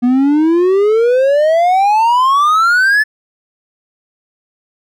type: exponential sweep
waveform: triangle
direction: up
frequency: 239.8 to 1760 Hz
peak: -6 dBFS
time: 0.02-3.04 s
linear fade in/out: 20 ms
effects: none